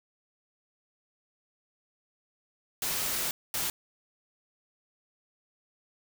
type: noise bursts at uneven times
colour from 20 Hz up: white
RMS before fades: -31 dBFS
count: 2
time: 2.82-3.31 / 3.54-3.7 s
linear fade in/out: 2 ms
effects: none